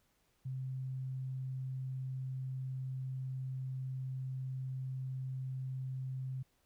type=tone; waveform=sine; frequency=130.81 Hz; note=C3; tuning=in tune; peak=-37 dBFS; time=0.45-6.43 s; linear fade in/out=10 ms; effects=pink hiss -75 dBFS RMS until 6.65 s